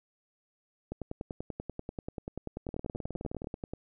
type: two click trains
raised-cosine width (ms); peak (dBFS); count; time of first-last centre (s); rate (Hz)
2; -24 / -23; 16 / 30; 2.69-3.471 / 0.92-3.736; 19.2 / 10.3
effects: none